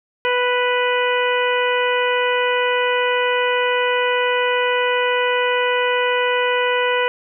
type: harmonic tone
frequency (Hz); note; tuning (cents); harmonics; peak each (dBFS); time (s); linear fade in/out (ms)
493.9; B4; 0; 1 / 2 / 3 / 4 / 5 / 6; -19 / -22 / -24 / -25 / -26 / -27; 0.25-7.08; 0
effects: none